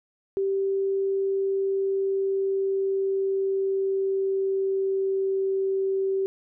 sine tone with pitch glide, 390 to 386.2 Hz, G4 to G4, -9 to -26 cents, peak -22 dBFS, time 0.37-6.26 s, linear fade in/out 0 ms, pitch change -17 cents, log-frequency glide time 1.05-5.47 s, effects none

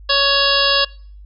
harmonic tone, 558 Hz, C#5, 11 cents sharp, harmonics 1 / 2 / 3 / 5 / 6 / 7 / 8 / 9, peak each -21 / -21 / -21 / -21 / -21 / -21 / -21 / -21 dBFS, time 0.09-0.85 s, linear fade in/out 10 ms, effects noise-tail reverb RT60 0.5 s tail -24 dB re dry + added 50 Hz sine -36 dBFS peak until 1.25 s

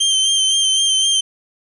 sawtooth tone with vibrato, 3136 Hz, G7, in tune, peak -10 dBFS, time 0-1.21 s, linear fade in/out 10 ms, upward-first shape sine, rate 3.9 Hz, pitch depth 29 cents each way, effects resampled to 24000 Hz + 8-bit

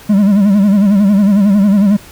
triangle tone with vibrato, 201.4 Hz, G3, 47 cents sharp, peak -4 dBFS, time 0.09-1.97 s, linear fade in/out 10 ms, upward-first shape sine, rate 11 Hz, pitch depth 92 cents each way, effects pink hiss -37 dBFS RMS until 2.11 s

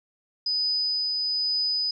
sine tone with tremolo, 4990 Hz, D#8, 4 cents sharp, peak -22 dBFS, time 0.46-1.91 s, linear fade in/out 5 ms, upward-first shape triangle, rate 1.1 Hz, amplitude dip 25%, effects none

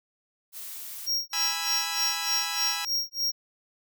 blue noise, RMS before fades -39 dBFS, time 0.52-1.1 s, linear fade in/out 50 ms
square tone with tremolo, 5588 Hz, F8, in tune, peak -24 dBFS, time 1.06-3.32 s, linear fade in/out 20 ms, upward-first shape sine, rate 3.3 Hz, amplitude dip 100%
10% pulse chord, E major, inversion first, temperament just, 824.1 / 988.9 / 1318.5 Hz, G#5 / B5 / E6, -14 / +2 / 0 cents, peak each -26 dBFS, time 1.33-2.85 s, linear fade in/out 2 ms
effects none

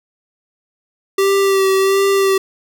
square tone with vibrato, 389.1 Hz, G4, 13 cents flat, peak -12 dBFS, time 1.18-2.38 s, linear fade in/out 5 ms, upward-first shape sine, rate 1.4 Hz, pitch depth 23 cents each way, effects none

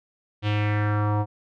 square tone with low-pass filter sweep, 104.8 Hz, G#2, 16 cents sharp, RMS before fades -23 dBFS, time 0.42-1.26 s, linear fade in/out 50 ms, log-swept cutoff 3300 to 860 Hz, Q 2.9, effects none

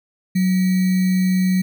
sine tone with sample-and-hold, 185.2 Hz, F#3, 2 cents sharp, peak -14 dBFS, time 0.35-1.62 s, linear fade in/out 10 ms, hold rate 2100 Hz, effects none

